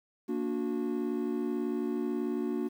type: chord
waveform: triangle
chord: Bb augmented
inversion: none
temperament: just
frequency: 233.1 / 291.4 / 364.2 Hz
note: Bb3 / D4 / F#4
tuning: 0 / -13 / -27 cents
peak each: -32 dBFS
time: 0.28-2.69 s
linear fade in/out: 20 ms
effects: 10-bit